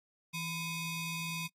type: ring-modulated tone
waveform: sawtooth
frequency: 1174.7 Hz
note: D6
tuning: in tune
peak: -29 dBFS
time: 0.33-1.48 s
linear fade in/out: 20 ms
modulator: 1340 Hz
effects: noise-tail reverb RT60 0.1 s tail -24 dB re dry + AAC 48 kbps